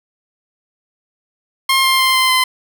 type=tone with pitch steps; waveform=15% pulse; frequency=1066 / 1056.8 / 1047.7 / 1038.6 / 1029.7 Hz; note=C6 / C6 / C6 / C6 / C6; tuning=+32 / +17 / +2 / -13 / -28 cents; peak=-5 dBFS; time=1.69-2.44 s; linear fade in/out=5 ms; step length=150 ms; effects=none